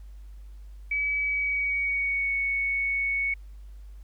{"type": "tone with pitch glide", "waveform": "sine", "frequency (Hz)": [2285, 2219], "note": ["D7", "C#7"], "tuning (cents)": [-48, 1], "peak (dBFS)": -24, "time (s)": [0.91, 3.34], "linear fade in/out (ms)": 5, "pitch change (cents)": -51, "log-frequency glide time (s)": [1.19, 2.34], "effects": ["added 50 Hz sine -41 dBFS peak until 4.03 s", "pink hiss -66 dBFS RMS until 4.03 s"]}